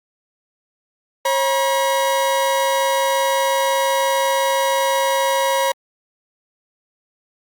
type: tone pair together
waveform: 40% pulse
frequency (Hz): 542.3 / 959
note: C#5 / A#5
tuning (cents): -38 / +49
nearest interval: minor seventh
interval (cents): 987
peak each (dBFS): -18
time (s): 1.25-5.72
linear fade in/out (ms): 5
effects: Opus 48 kbps